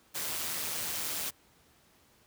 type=noise with amplitude modulation; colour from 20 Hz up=white; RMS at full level=-33 dBFS; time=0.14-1.31 s; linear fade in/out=20 ms; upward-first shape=sine; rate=159 Hz; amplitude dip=45%; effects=pink hiss -64 dBFS RMS until 2.26 s + high-pass 60 Hz 12 dB/octave